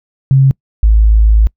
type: tone pair in turn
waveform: sine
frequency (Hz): 134.9 / 53.85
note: C#3 / A1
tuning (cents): -47 / -37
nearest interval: octave + major third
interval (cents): 1590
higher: first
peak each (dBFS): -4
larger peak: neither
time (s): 0.31-0.51 / 0.83-1.47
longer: second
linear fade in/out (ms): 0
effects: noise-tail reverb RT60 0.1 s tail -26 dB re dry